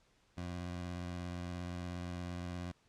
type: tone with vibrato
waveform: 20% pulse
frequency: 88.4 Hz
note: F2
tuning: 22 cents sharp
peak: -35 dBFS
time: 0.37-2.72 s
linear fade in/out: 10 ms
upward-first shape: square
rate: 17 Hz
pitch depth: 22 cents each way
effects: pink hiss -71 dBFS RMS until 2.88 s + low-pass 7000 Hz 12 dB/octave